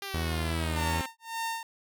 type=linear sweep; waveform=5% pulse; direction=down; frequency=400.3 to 261.6 Hz; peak=-24 dBFS; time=0.02-1.06 s; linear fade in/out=2 ms
type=tone with vibrato; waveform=sawtooth; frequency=81.1 Hz; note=E2; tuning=28 cents flat; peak=-25 dBFS; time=0.14-1.01 s; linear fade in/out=0 ms; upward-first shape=sine; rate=2.8 Hz; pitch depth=16 cents each way
type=tone with tremolo; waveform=sawtooth; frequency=911 Hz; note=A#5; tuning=40 cents flat; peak=-26 dBFS; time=0.76-1.63 s; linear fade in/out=2 ms; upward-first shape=sine; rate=1.8 Hz; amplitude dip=100%
effects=none